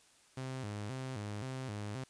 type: tone with vibrato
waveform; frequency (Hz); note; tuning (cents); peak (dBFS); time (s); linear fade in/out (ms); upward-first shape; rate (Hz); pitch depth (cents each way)
sawtooth; 116.54; A#2; 0; -35; 0.37-2.04; 5; square; 1.9; 200
effects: white hiss -65 dBFS RMS until 2.09 s + resampled to 22050 Hz